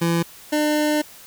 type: tone pair in turn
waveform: 25% pulse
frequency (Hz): 168.5 / 301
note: E3 / D4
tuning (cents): +38 / +43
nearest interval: minor seventh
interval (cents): 1005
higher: second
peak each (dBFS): -14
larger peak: neither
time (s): 0.01-0.23 / 0.52-1.02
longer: second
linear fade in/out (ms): 10
effects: white hiss -44 dBFS RMS until 1.26 s